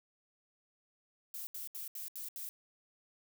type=noise bursts; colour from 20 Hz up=violet; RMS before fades=-43 dBFS; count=6; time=1.34-2.49 s; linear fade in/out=0 ms; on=130 ms; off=74 ms; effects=none